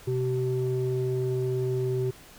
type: tone pair together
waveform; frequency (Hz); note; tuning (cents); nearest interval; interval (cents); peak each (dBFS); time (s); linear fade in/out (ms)
sine; 127.5 / 382.1; C3 / G4; -44 / -44; octave + perfect fifth; 1900; -26; 0.07-2.11; 10
effects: tanh soft clip ceiling -19 dBFS + pink hiss -50 dBFS RMS until 2.38 s